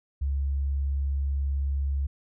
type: tone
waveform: sine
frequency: 69.3 Hz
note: C#2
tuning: in tune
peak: -24 dBFS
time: 0.21-2.07 s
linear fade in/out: 10 ms
effects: none